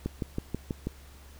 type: click train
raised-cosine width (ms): 3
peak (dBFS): -17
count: 6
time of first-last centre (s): 0.06-0.87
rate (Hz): 6.17
effects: added 69 Hz sine -49 dBFS peak until 1.39 s + pink hiss -55 dBFS RMS until 1.39 s